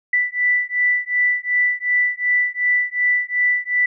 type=beating tone pair; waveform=sine; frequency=1975.5 / 1978.2 Hz; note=B6 / B6; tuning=0 / +2 cents; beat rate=2.7 Hz; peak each=-19 dBFS; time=0.13-3.86 s; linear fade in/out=5 ms; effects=none